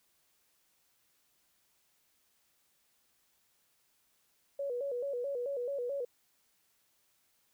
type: tone with vibrato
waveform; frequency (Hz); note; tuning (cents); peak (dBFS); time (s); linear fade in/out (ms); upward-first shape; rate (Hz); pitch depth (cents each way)
sine; 522; C5; -4; -33; 4.59-6.05; 5; square; 4.6; 120
effects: white hiss -73 dBFS RMS until 7.53 s